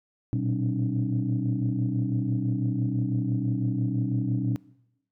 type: tone cluster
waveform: sine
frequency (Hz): 115.6 / 121.6 / 190.8 / 272.4 / 302.5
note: A#2 / B2 / G3 / C#4 / D#4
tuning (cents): -14 / -26 / -47 / -30 / -49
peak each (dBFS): -33 / -26 / -32 / -31 / -33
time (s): 0.33-4.56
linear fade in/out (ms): 0
effects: noise-tail reverb RT60 0.9 s tail -22 dB re dry + tanh soft clip ceiling -15 dBFS